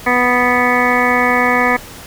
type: harmonic tone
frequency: 246.9 Hz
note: B3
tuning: in tune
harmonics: 1 / 2 / 3 / 4 / 5 / 7 / 8 / 9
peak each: -19 / -19 / -19 / -19 / -19 / -19 / -19 / -19 dBFS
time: 0.06-1.77 s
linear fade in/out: 10 ms
effects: pink hiss -34 dBFS RMS until 2.06 s